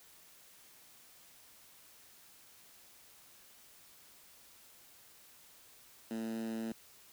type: tone with high-pass filter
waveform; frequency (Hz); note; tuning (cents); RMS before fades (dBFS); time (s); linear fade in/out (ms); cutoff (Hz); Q
10% pulse; 112.7; A2; +42; -39; 6.11-6.72; 0; 240; 6.4
effects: white hiss -60 dBFS RMS until 7.12 s